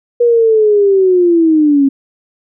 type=linear sweep; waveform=sine; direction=down; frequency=482.7 to 270 Hz; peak=-6 dBFS; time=0.2-1.89 s; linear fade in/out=10 ms; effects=none